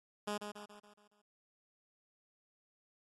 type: tone with echo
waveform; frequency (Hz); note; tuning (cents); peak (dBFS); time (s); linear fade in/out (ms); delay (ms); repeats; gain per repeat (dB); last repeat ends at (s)
10% pulse; 207.7; G#3; 0; -28; 0.27-0.38; 10; 140; 6; -6; 1.22
effects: AAC 32 kbps